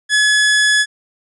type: tone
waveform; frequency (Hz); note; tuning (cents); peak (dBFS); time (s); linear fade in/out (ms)
sawtooth; 1700; G#6; +40; -7; 0.09-0.86; 50
effects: resampled to 24000 Hz